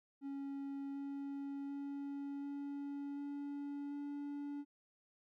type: tone with pitch steps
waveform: triangle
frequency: 277.2 / 279.1 / 281.1 / 283 / 285 / 287 Hz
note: C#4 / C#4 / C#4 / C#4 / C#4 / D4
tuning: 0 / +12 / +24 / +36 / +48 / -40 cents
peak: -39 dBFS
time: 0.21-4.65 s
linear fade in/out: 50 ms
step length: 740 ms
effects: none